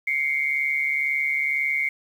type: tone pair together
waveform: sine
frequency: 2100 / 2242 Hz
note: C7 / C#7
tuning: +6 / +19 cents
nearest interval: minor second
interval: 113 cents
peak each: -23 / -25 dBFS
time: 0.07-1.89 s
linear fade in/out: 5 ms
effects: 8-bit